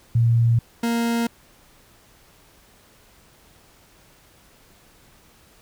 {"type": "tone pair in turn", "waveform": ["sine", "40% pulse"], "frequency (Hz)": [116.54, 233.1], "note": ["A#2", "A#3"], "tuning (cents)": [0, 0], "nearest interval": "octave", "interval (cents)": 1200, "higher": "second", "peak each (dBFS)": [-14, -19], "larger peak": "first", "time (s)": [[0.15, 0.59], [0.83, 1.27]], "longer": "neither", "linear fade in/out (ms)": 5, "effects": ["pink hiss -54 dBFS RMS until 5.61 s"]}